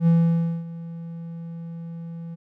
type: tone with ADSR envelope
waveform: triangle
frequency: 167.1 Hz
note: E3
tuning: 24 cents sharp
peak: -11 dBFS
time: 0-2.36 s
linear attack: 69 ms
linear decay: 570 ms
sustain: -19 dB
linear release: 24 ms
effects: none